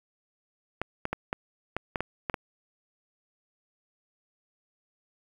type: clicks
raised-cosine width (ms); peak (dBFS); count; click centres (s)
0.5; -14; 9; 0.816 / 1.054 / 1.13 / 1.329 / 1.766 / 1.958 / 2.006 / 2.298 / 2.342
effects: 8-bit